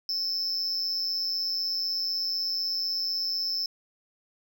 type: tone with amplitude modulation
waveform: triangle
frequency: 5260 Hz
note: E8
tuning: 5 cents flat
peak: -22 dBFS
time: 0.09-3.66 s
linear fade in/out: 2 ms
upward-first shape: sine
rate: 184 Hz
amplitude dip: 80%
effects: none